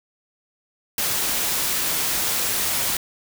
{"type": "noise", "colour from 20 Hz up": "white", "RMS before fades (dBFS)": -23, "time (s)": [0.98, 2.97], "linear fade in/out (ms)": 2, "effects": []}